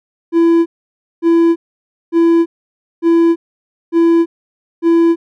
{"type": "tone bursts", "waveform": "triangle", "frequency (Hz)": 334.7, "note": "E4", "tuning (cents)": 26, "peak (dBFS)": -5, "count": 6, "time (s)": [0.32, 5.16], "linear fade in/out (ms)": 50, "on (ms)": 340, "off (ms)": 560, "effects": []}